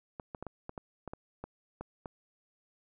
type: clicks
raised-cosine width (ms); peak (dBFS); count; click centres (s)
1; -26; 11; 0.198 / 0.348 / 0.426 / 0.467 / 0.694 / 0.778 / 1.077 / 1.135 / 1.44 / 1.81 / 2.058
effects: none